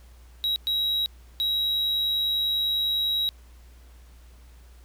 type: tone bursts at uneven times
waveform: triangle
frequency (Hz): 3850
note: B7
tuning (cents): -45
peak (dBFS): -21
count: 3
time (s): 0.44-0.56 / 0.67-1.06 / 1.4-3.29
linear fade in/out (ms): 0
effects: added 60 Hz sine -47 dBFS peak until 4.84 s + pink hiss -59 dBFS RMS until 4.84 s